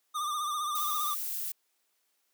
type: tone with vibrato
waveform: square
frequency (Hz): 1200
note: D6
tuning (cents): +37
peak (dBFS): -31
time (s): 0.14-1.15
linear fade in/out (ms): 20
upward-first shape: triangle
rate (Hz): 15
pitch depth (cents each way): 67
type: noise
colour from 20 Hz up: violet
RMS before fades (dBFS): -35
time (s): 0.75-1.52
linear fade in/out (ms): 5
effects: white hiss -75 dBFS RMS until 2.33 s + high-pass 300 Hz 12 dB/octave